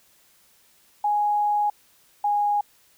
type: tone pair in turn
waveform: sine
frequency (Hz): 830.6 / 824.4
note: G#5 / G#5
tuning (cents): 0 / -13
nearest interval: unison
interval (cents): 13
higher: first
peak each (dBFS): -19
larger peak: neither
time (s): 1.04-1.7 / 2.24-2.61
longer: first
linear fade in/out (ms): 5
effects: white hiss -59 dBFS RMS until 2.97 s